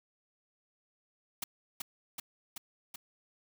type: noise with echo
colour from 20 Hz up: white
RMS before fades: -36 dBFS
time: 1.42-1.44 s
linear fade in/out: 5 ms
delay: 380 ms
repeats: 4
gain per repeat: -2 dB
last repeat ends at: 2.96 s
effects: none